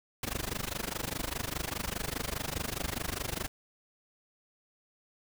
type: noise with amplitude modulation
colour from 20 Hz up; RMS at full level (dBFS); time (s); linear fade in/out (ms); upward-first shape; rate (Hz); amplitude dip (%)
pink; -32; 0.23-3.48; 2; sine; 24.9; 95
effects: none